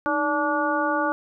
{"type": "harmonic tone with a mistuned harmonic", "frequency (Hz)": 290, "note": "D4", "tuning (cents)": -22, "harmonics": [1, 2, 3, 4, 5], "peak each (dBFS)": [-27, -27, -27, -27, -27], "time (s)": [0.06, 1.12], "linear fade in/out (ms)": 0, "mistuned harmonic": 1, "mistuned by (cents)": 110, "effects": []}